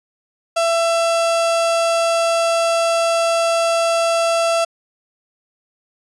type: tone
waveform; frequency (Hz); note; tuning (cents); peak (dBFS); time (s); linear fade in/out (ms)
35% pulse; 669; E5; +25; -13; 0.56-4.65; 10
effects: resampled to 24000 Hz